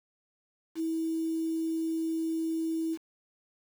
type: tone with quantisation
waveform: sine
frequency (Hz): 324.3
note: E4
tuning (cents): -28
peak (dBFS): -28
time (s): 0.75-2.98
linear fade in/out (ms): 50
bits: 8
effects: none